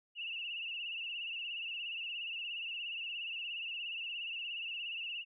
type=tone with vibrato; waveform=sine; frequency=2766 Hz; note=F7; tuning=17 cents flat; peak=-38 dBFS; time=0.15-5.25 s; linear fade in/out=50 ms; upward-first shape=sine; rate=17 Hz; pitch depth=85 cents each way; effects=none